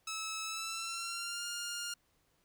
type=tone with pitch glide; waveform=10% pulse; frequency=1300 to 1409.5 Hz; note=E6 to F6; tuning=-24 to +16 cents; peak=-29 dBFS; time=0.07-1.94 s; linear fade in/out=5 ms; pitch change=+140 cents; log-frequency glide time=0.43-1.46 s; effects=pink hiss -74 dBFS RMS until 2.44 s